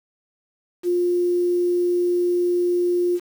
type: tone with quantisation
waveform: sine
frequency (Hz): 353.3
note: F4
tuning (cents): +20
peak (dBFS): -17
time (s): 0.83-3.2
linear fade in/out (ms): 50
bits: 7
effects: none